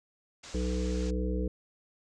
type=low-pass noise; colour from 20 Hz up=white; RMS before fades=-48 dBFS; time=0.43-1.11 s; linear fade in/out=10 ms; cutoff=7500 Hz; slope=48 dB/octave
type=harmonic tone; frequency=62 Hz; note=B1; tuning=7 cents sharp; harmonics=1 / 3 / 5 / 7 / 8; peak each=-30 / -35 / -37 / -38 / -39 dBFS; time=0.54-1.48 s; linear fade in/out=5 ms
effects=none